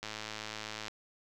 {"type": "click train", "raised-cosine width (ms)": 0.2, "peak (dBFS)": -22, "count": 93, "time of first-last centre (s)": [0.03, 0.882], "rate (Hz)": 108, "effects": []}